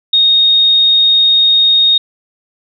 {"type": "tone", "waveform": "sine", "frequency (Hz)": 3718, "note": "A#7", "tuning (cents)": -5, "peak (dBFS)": -6, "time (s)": [0.13, 1.98], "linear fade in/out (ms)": 5, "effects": []}